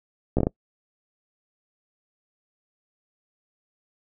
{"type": "slowing click train", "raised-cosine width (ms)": 2, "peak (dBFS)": -8, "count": 5, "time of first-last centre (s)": [0.37, 0.469], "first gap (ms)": 15, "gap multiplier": 1.35, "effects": ["noise-tail reverb RT60 0.1 s tail -25 dB re dry"]}